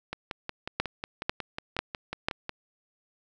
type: two click trains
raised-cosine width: 0.3 ms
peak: -9 / -17 dBFS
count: 4 / 14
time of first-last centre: 0.8-2.285 / 0.13-2.494 s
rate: 2.02 / 5.5 Hz
effects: none